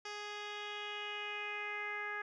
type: tone with low-pass filter sweep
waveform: 10% pulse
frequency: 415.4 Hz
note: G#4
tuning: in tune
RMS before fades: -42 dBFS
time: 0.05-2.22 s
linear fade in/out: 5 ms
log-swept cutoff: 4700 to 1800 Hz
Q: 4
effects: none